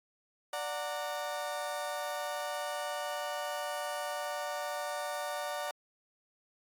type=chord; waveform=30% pulse; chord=D augmented; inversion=none; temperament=just; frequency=587.3 / 734.2 / 917.7 Hz; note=D5 / F#5 / A#5; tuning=0 / -14 / -27 cents; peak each=-35 / -37 / -39 dBFS; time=0.53-5.71 s; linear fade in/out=2 ms; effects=AAC 64 kbps

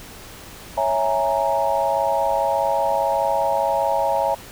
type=chord; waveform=sine; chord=A# half-diminished seventh; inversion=first; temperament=equal; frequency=554.4 / 659.3 / 830.6 / 932.3 Hz; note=C#5 / E5 / G#5 / A#5; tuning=0 / 0 / 0 / 0 cents; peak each=-23 dBFS; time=0.77-4.35 s; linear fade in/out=10 ms; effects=pink hiss -40 dBFS RMS until 4.51 s

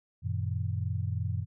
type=tone cluster; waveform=sine; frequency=93.5 / 116.6 / 157.3 Hz; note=F#2 / A#2 / D#3; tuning=+19 / +1 / +19 cents; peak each=-31 / -33 / -38 dBFS; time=0.22-1.46 s; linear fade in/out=50 ms; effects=none

